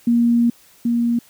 sine tone pair in turn, 236 / 236 Hz, A#3 / A#3, +22 / +22 cents, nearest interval unison, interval 0 cents, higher neither, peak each -12 / -15 dBFS, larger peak first, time 0.07-0.5 / 0.85-1.19 s, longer first, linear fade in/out 5 ms, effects white hiss -51 dBFS RMS until 1.29 s

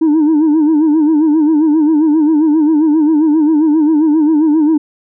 sine tone with vibrato, 308.1 Hz, D#4, 17 cents flat, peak -5 dBFS, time 0.01-4.78 s, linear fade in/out 10 ms, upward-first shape sine, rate 7.5 Hz, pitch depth 95 cents each way, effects tanh soft clip ceiling -6 dBFS

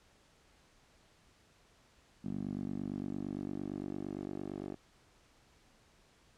10% pulse tone with band-pass filter sweep, 48.77 Hz, G1, 8 cents flat, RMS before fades -40 dBFS, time 2.24-4.75 s, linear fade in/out 10 ms, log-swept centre 220 to 390 Hz, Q 2.3, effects pink hiss -66 dBFS RMS until 6.37 s + low-pass 8000 Hz 12 dB/octave

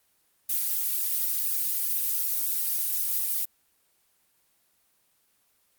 violet noise with flanger, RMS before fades -27 dBFS, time 0.49-3.45 s, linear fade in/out 5 ms, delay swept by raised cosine 0.89 to 5.69 ms, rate 2 Hz, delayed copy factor -0.85, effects white hiss -68 dBFS RMS until 5.78 s + Opus 24 kbps

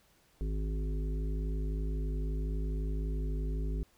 harmonic tone with a mistuned harmonic, 51.91 Hz, G#1, in tune, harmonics 1 / 3 / 5 / 7 / 8, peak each -31 / -41 / -45 / -48 / -49 dBFS, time 0.41-3.83 s, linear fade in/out 0 ms, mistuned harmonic 1, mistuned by +28 cents, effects pink hiss -67 dBFS RMS until 3.97 s

